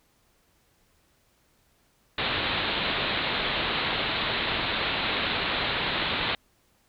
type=low-pass noise; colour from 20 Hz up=white; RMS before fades=-28 dBFS; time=2.18-6.35 s; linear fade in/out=2 ms; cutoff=4100 Hz; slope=96 dB/octave; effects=pink hiss -66 dBFS RMS until 6.88 s